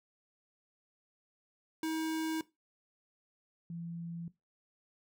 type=tone pair in turn; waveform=square / sine; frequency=319 / 168.98 Hz; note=D#4 / E3; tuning=+43 / +43 cents; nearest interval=major seventh; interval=1100 cents; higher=first; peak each=-33 / -39 dBFS; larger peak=first; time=1.83-2.41 / 3.7-4.28 s; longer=neither; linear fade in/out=2 ms; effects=noise-tail reverb RT60 0.2 s tail -17 dB re dry